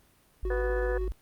sine tone, 51.6 Hz, G#1, 10 cents flat, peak -29 dBFS, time 0.43-1.12 s, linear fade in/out 0 ms
triangle tone with tremolo, 370 Hz, F#4, in tune, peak -29 dBFS, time 0.45-1.08 s, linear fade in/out 2 ms, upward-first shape square, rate 16 Hz, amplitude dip 25%
harmonic tone, 246.9 Hz, B3, in tune, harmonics 2 / 3 / 4 / 5 / 6 / 7, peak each -30 / -42 / -43 / -45 / -41 / -38 dBFS, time 0.5-0.98 s, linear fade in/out 5 ms
effects pink hiss -63 dBFS RMS until 1.21 s + Opus 32 kbps

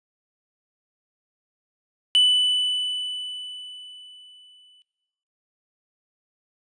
triangle tone with exponential decay, 2987 Hz, F#7, 16 cents sharp, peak -12 dBFS, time 2.15-4.82 s, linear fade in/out 0 ms, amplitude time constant 580 ms, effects noise-tail reverb RT60 1.0 s tail -17 dB re dry + resampled to 22050 Hz

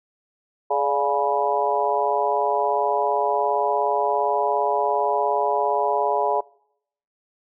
harmonic tone with a mistuned harmonic, 140.1 Hz, C#3, 19 cents sharp, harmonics 3 / 4 / 5 / 6 / 7, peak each -25 / -25 / -25 / -25 / -25 dBFS, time 0.7-6.41 s, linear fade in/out 10 ms, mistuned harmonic 4, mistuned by +69 cents, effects noise-tail reverb RT60 0.7 s tail -23 dB re dry

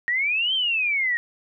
sine exponential two-way sweep, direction up then down, 1864.7 to 3182 to 1864.7 Hz, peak -20 dBFS, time 0.08-1.17 s, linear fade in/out 0 ms, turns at 0.54 s, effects none

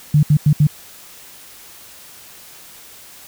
sine tone bursts at uneven times, 148.8 Hz, D3, 23 cents sharp, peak -8 dBFS, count 4, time 0.14-0.23 / 0.3-0.37 / 0.46-0.53 / 0.6-0.67 s, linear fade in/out 5 ms, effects white hiss -41 dBFS RMS until 3.27 s

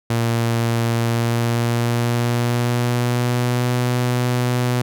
sawtooth tone with pitch glide, 116.4 to 123.32 Hz, A#2 to B2, -2 to -2 cents, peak -13 dBFS, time 0.1-4.82 s, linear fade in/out 5 ms, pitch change +100 cents, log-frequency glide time 0.97-3.74 s, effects none

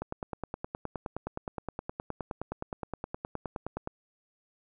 click train, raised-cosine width 1 ms, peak -20 dBFS, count 38, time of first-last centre 0.02-3.874 s, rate 9.6 Hz, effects none

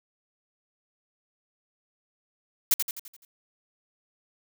blue noise with echo, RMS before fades -20 dBFS, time 2.71-2.74 s, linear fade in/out 2 ms, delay 85 ms, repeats 6, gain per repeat -6 dB, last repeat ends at 3.25 s, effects none

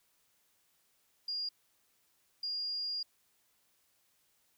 sine tone bursts at uneven times, 4829 Hz, D8, 47 cents sharp, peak -34 dBFS, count 2, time 1.28-1.49 / 2.43-3.03 s, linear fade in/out 5 ms, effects white hiss -73 dBFS RMS until 4.57 s

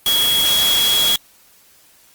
sine tone in noise, 3329 Hz, G#7, 3 cents sharp, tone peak -14 dBFS, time 0.06-1.16 s, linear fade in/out 2 ms, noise white, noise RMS -20 dBFS, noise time 0.06-1.16 s, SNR +3 dB, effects white hiss -51 dBFS RMS until 2.14 s + Opus 32 kbps

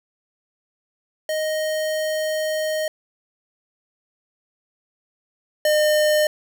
square tone pair in turn, 622.3 / 607.4 Hz, D#5 / D#5, 0 / -42 cents, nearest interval unison, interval 42 cents, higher first, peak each -22 / -16 dBFS, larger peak second, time 1.29-2.88 / 5.65-6.27 s, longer first, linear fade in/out 2 ms, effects none

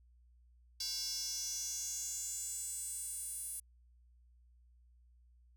square tone with high-pass filter sweep, 311.1 Hz, D#4, in tune, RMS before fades -41 dBFS, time 0.8-3.6 s, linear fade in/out 5 ms, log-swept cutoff 4900 to 10000 Hz, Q 5.6, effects added 60 Hz sine -62 dBFS peak until 5.56 s

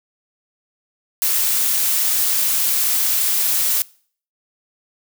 blue noise, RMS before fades -18 dBFS, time 1.22-3.82 s, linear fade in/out 0 ms, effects noise-tail reverb RT60 0.5 s tail -23 dB re dry

